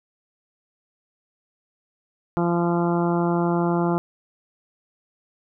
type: harmonic tone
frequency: 172.1 Hz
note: F3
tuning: 25 cents flat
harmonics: 1 / 2 / 3 / 4 / 5 / 6 / 7 / 8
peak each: -22 / -23 / -32 / -29 / -30 / -33 / -35 / -36 dBFS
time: 2.37-3.98 s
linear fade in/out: 0 ms
effects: none